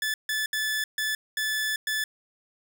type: tone bursts at uneven times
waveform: sawtooth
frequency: 1736 Hz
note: A6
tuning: 24 cents flat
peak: -22 dBFS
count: 6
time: 0.02-0.14 / 0.29-0.46 / 0.53-0.84 / 0.98-1.15 / 1.37-1.76 / 1.87-2.04 s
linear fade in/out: 2 ms
effects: none